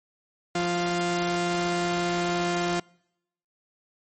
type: tone pair together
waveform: sawtooth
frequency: 174.61 / 349.2 Hz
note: F3 / F4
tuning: 0 / 0 cents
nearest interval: octave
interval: 1200 cents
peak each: -25 / -20 dBFS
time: 0.55-2.8 s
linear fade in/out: 5 ms
effects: noise-tail reverb RT60 0.8 s tail -26 dB re dry + MP3 32 kbps